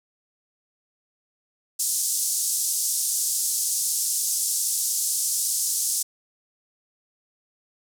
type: band-pass noise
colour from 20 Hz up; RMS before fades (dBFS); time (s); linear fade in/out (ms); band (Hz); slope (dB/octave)
white; -25; 1.79-6.03; 10; 5600 to 11000; 24
effects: none